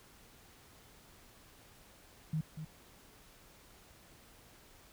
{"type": "tone with echo", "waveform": "sine", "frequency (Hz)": 156.7, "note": "D#3", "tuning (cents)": 13, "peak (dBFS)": -31, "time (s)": [2.33, 2.41], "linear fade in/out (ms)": 5, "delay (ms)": 240, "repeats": 1, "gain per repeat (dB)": -9, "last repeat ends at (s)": 2.65, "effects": ["pink hiss -60 dBFS RMS until 4.92 s"]}